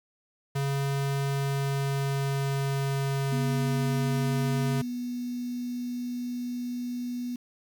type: tone with pitch glide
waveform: square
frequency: 138.59 to 137.16 Hz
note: C#3 to C#3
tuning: 0 to -18 cents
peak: -26 dBFS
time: 0.55-4.82 s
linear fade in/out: 10 ms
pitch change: -18 cents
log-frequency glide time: 1.31-3.5 s
type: tone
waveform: sine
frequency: 244.7 Hz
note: B3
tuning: 16 cents flat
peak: -30 dBFS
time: 3.32-7.36 s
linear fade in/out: 5 ms
effects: 8-bit